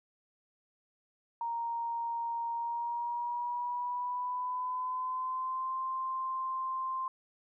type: tone with pitch glide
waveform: sine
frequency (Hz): 932.3 to 1046.5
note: A#5 to C6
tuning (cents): 0 to 0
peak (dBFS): -32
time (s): 1.41-7.08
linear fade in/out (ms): 2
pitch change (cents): +200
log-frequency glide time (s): 2.53-5.76
effects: none

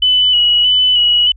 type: tone with vibrato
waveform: sine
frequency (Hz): 2960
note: F#7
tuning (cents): 0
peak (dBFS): -8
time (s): 0.02-1.32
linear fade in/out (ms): 5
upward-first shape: square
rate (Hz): 1.6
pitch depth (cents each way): 24
effects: added 50 Hz sine -36 dBFS peak until 1.36 s

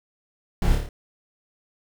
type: noise with echo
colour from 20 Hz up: brown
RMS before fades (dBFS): -21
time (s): 0.62-0.75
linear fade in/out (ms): 2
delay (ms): 28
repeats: 5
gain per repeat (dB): -3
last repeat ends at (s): 0.89
effects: none

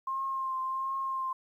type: tone with vibrato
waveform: sine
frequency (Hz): 1061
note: C6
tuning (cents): +24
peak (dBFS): -30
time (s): 0.07-1.33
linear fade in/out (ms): 5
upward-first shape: triangle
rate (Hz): 1.4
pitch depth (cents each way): 27
effects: 11-bit

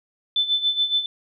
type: tone with tremolo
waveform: sine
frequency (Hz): 3520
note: A7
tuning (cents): 0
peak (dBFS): -16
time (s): 0.36-1.06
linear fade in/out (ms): 2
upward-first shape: sine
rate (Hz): 7.1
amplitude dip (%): 75
effects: none

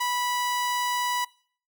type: tone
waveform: sawtooth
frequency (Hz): 983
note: B5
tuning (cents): -8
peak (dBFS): -21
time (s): 0-1.25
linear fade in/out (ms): 10
effects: noise-tail reverb RT60 0.5 s tail -22 dB re dry

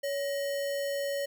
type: tone with sample-and-hold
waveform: sine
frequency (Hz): 562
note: C#5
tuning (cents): +24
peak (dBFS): -29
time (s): 0.03-1.26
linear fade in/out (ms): 10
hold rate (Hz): 2450
effects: none

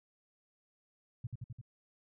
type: tone with echo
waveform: sine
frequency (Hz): 120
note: B2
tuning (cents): -49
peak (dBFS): -35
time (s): 1.24-1.27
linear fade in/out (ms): 5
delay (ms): 86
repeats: 4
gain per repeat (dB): -2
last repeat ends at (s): 1.614
effects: none

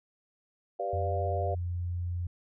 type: chord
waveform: sine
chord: G dominant seventh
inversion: none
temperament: equal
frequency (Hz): 392 / 493.9 / 587.3 / 698.5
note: G4 / B4 / D5 / F5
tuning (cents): 0 / 0 / 0 / 0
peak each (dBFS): -38 / -37 / -35 / -33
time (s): 0.79-1.55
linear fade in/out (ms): 10
type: tone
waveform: sine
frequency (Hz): 87.8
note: F2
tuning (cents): +10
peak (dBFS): -30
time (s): 0.93-2.27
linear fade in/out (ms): 5
effects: none

